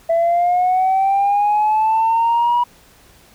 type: linear sweep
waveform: sine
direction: up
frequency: 661 to 971 Hz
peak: -11 dBFS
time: 0.09-2.64 s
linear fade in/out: 10 ms
effects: tanh soft clip ceiling -10 dBFS + pink hiss -49 dBFS RMS until 3.34 s